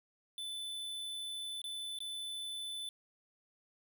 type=tone with dropouts; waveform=square; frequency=3507 Hz; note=A7; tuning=6 cents flat; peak=-40 dBFS; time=0.38-2.89 s; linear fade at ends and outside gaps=1 ms; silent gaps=1.617-1.641 / 1.988-2.004 s; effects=none